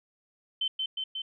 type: tone with echo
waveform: sine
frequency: 3080 Hz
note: G7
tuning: 31 cents flat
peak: -26 dBFS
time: 0.61-0.68 s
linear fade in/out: 5 ms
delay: 180 ms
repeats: 3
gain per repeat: -2 dB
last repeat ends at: 1.22 s
effects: none